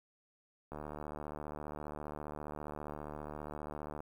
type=click train; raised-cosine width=1 ms; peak=-29 dBFS; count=247; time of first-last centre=0.72-4.004 s; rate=74.9 Hz; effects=10-bit